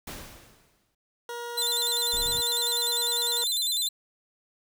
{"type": "noise with exponential decay", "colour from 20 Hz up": "pink", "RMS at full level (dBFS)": -36, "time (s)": [0.07, 0.95], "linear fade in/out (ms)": 5, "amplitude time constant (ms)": 190}
{"type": "tone", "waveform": "20% pulse", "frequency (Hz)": 475.4, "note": "A#4", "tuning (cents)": 34, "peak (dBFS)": -29, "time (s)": [1.29, 3.44], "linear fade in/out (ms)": 2}
{"type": "tone with vibrato", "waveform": "sawtooth", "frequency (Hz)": 3798, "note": "A#7", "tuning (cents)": 32, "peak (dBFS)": -22, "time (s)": [1.57, 3.89], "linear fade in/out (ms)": 10, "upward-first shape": "square", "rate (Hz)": 10, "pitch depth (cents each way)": 110}
{"type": "noise", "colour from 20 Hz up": "brown", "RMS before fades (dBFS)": -38, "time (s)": [2.13, 2.41], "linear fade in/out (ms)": 5}
{"effects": []}